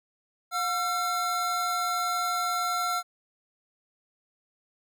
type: tone pair together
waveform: square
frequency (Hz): 718 / 1355.4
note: F5 / E6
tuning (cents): +48 / +48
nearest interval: major seventh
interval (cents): 1100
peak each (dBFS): -32 / -28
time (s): 0.51-3.03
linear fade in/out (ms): 50
effects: none